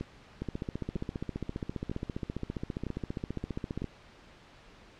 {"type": "two click trains", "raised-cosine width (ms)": 3, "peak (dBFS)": [-22, -21], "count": [5, 52], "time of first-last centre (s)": [[0.01, 3.82], [0.42, 3.843]], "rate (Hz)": [1.05, 14.9], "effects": ["pink hiss -55 dBFS RMS until 4.99 s", "low-pass 4000 Hz 12 dB/octave"]}